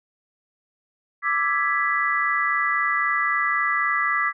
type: chord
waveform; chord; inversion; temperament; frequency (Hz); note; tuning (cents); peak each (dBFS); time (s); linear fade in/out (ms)
sine; E dominant seventh; third; equal with one note detuned; 1174.7 / 1318.5 / 1667 / 1975.5; D6 / E6 / G#6 / B6; 0 / 0 / +6 / 0; -24 / -28 / -27 / -23; 1.22-4.33; 50
effects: none